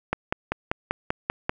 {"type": "click train", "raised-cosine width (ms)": 0.5, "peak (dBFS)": -8, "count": 8, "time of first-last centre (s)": [0.13, 1.495], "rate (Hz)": 5.13, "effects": []}